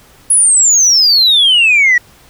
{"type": "exponential sweep", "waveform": "sine", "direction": "down", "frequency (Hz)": [10548, 1897], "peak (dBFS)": -4, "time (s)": [0.3, 1.98], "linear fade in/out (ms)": 5, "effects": ["tanh soft clip ceiling -3 dBFS", "pink hiss -44 dBFS RMS until 2.29 s"]}